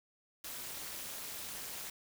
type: noise with amplitude modulation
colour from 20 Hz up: white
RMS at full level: -40 dBFS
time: 0.44-1.9 s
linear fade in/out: 5 ms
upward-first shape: sine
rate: 248 Hz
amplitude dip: 85%
effects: none